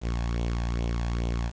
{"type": "tone with flanger", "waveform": "sawtooth", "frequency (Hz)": 58.27, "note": "A#1", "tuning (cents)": 0, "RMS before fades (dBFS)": -28, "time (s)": [0.01, 1.52], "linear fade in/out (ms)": 50, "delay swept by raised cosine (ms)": [0.29, 1.21], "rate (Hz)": 2.4, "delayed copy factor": 0.6, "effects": ["resampled to 16000 Hz", "8-bit"]}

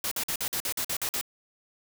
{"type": "noise bursts", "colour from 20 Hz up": "white", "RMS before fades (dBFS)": -30, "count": 10, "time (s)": [0.04, 1.212], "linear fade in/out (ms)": 2, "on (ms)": 74, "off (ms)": 48, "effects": []}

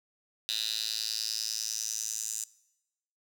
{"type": "tone with high-pass filter sweep", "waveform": "10% pulse", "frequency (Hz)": 110, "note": "A2", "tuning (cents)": 0, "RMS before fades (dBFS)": -34, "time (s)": [0.49, 2.44], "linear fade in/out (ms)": 0, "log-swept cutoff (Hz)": [3800, 7100], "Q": 4.6, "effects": ["noise-tail reverb RT60 0.9 s tail -22 dB re dry"]}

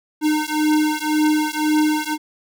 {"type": "beating tone pair", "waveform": "square", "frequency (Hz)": [304.7, 306.6], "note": ["D#4", "D#4"], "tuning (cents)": [-36, -25], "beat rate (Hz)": 1.9, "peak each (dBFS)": -20, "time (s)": [0.21, 2.18], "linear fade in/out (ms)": 50, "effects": []}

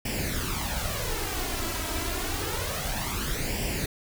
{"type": "noise with flanger", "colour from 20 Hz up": "pink", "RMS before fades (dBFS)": -30, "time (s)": [0.05, 3.86], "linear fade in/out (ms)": 5, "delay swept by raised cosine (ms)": [0.38, 3.08], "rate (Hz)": 0.28, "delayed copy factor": 0.65, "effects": []}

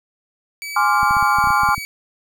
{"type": "tone with pitch glide", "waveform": "sawtooth", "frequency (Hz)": [2290, 2273], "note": ["D7", "C#7"], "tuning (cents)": [-44, 43], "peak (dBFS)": -24, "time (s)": [0.62, 1.85], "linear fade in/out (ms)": 0, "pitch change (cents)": -13, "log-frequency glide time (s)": [0.84, 1.35]}
{"type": "chord", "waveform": "sine", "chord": "D half-diminished seventh", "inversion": "second", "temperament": "equal", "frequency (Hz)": [830.6, 1046.5, 1174.7, 1396.9], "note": ["Ab5", "C6", "D6", "F6"], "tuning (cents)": [0, 0, 0, 0], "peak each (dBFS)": -19, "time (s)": [0.76, 1.75], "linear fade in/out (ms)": 5}
{"type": "clicks", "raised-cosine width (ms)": 5, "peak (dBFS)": -18, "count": 11, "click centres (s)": [1.031, 1.109, 1.168, 1.227, 1.386, 1.441, 1.473, 1.505, 1.634, 1.689, 1.78]}
{"effects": []}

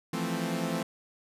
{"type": "chord", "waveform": "sawtooth", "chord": "F major seventh", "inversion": "third", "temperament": "equal", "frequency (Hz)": [164.81, 174.61, 220, 261.6], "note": ["E3", "F3", "A3", "C4"], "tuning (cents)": [0, 0, 0, 0], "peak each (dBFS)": -31, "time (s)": [0.13, 0.83], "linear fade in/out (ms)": 5, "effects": ["resampled to 32000 Hz"]}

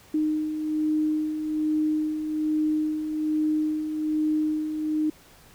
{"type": "beating tone pair", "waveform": "sine", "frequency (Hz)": [306.8, 308], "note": ["D#4", "D#4"], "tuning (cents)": [-24, -17], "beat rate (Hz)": 1.2, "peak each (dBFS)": [-32, -23], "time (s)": [0.14, 5.1], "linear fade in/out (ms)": 5, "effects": ["pink hiss -53 dBFS RMS until 5.54 s"]}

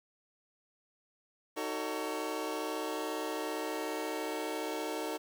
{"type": "chord", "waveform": "25% pulse", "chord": "D# half-diminished seventh", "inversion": "none", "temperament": "just", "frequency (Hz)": [311.1, 373.4, 448, 560], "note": ["D#4", "F#4", "A4", "C#5"], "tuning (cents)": [0, 16, 31, 18], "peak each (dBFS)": [-35, -38, -35, -39], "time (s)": [1.56, 5.18], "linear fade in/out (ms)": 20, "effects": ["10-bit"]}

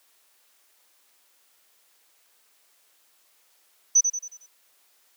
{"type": "tone with echo", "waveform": "sine", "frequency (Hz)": 6000, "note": "F#8", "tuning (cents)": 23, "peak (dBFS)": -13, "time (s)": [3.95, 4.01], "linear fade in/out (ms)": 10, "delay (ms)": 91, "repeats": 5, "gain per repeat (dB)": -7, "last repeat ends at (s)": 4.465, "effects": ["white hiss -63 dBFS RMS until 5.16 s", "high-pass 400 Hz 12 dB/octave"]}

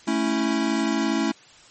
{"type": "chord", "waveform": "square", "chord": "A major", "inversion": "none", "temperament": "equal", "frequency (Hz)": [220, 277.2, 329.6], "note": ["A3", "C#4", "E4"], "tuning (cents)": [0, 0, 0], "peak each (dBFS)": -26, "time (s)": [0.07, 1.32], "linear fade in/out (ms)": 10, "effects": ["white hiss -50 dBFS RMS until 1.7 s", "MP3 32 kbps"]}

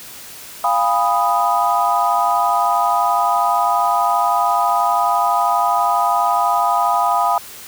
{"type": "chord", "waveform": "sine", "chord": "F half-diminished seventh", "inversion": "none", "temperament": "equal with one note detuned", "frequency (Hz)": [698.5, 810.7, 987.8, 1244.5], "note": ["F5", "Ab5", "Cb6", "Eb6"], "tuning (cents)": [0, -42, 0, 0], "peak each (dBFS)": -19, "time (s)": [0.64, 7.38], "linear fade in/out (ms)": 2, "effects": ["white hiss -36 dBFS RMS until 7.67 s"]}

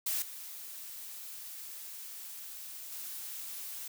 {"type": "noise with level steps", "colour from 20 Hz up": "blue", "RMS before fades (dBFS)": [-33, -45, -42], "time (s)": [0.06, 3.88], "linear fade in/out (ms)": 5, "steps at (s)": [0.22, 2.92], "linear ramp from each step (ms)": 2, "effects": []}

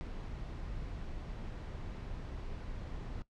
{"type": "noise", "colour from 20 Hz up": "brown", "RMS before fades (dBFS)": -42, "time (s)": [0.01, 3.22], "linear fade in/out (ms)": 0, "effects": ["noise-tail reverb RT60 0.1 s tail -17 dB re dry", "low-pass 5000 Hz 12 dB/octave"]}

